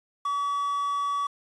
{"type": "tone with quantisation", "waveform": "triangle", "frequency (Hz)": 1139, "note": "C#6", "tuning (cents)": 47, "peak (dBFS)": -23, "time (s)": [0.25, 1.27], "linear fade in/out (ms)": 5, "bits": 8, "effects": ["resampled to 24000 Hz"]}